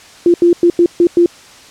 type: tone bursts at uneven times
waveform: sine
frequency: 345.8 Hz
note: F4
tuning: 17 cents flat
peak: -5 dBFS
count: 6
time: 0.26-0.34 / 0.42-0.53 / 0.63-0.7 / 0.79-0.86 / 1-1.07 / 1.17-1.26 s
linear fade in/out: 2 ms
effects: white hiss -39 dBFS RMS until 1.7 s + low-pass 7000 Hz 12 dB/octave